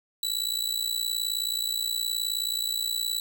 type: tone with amplitude modulation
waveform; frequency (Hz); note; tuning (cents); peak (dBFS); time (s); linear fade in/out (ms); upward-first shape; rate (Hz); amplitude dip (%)
sawtooth; 3944; B7; -3; -20; 0.23-3.2; 2; sine; 59; 85
effects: none